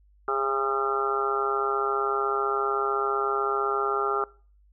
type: harmonic tone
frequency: 135.7 Hz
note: C#3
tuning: 36 cents flat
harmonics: 3 / 4 / 5 / 6 / 7 / 8 / 9 / 10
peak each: -29 / -40 / -38 / -32 / -41 / -41 / -29 / -29 dBFS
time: 0.28-4.24 s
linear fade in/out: 2 ms
effects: noise-tail reverb RT60 0.4 s tail -22 dB re dry + added 50 Hz sine -56 dBFS peak until 4.72 s